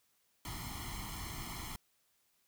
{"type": "noise with comb filter", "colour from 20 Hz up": "pink", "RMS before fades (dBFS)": -43, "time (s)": [0.45, 1.76], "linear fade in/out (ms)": 2, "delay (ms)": 0.95, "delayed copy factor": 0.9, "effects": ["white hiss -75 dBFS RMS until 2.47 s"]}